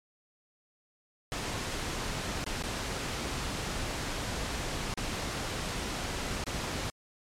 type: noise with dropouts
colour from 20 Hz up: pink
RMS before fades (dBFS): -34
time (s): 1.32-6.9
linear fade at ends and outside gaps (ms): 0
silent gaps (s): 2.441-2.464 / 2.625-2.637 / 4.939-4.975 / 6.439-6.466
effects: low-pass 8000 Hz 12 dB/octave + MP3 96 kbps